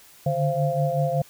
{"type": "tone cluster", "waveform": "sine", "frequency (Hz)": [144.3, 149.6, 524, 686], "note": ["D3", "D3", "C5", "F5"], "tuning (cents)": [-30, 32, 2, -31], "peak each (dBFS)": -26, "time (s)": [0.26, 1.22], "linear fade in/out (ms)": 5, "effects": ["white hiss -51 dBFS RMS until 1.29 s"]}